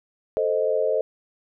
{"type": "chord", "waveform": "sine", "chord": "A diminished", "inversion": "none", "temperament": "equal", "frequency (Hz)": [440, 523.3, 622.3], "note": ["A4", "C5", "Eb5"], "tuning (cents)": [0, 0, 0], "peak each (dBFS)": -24, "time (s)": [0.37, 1.01], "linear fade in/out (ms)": 0, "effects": []}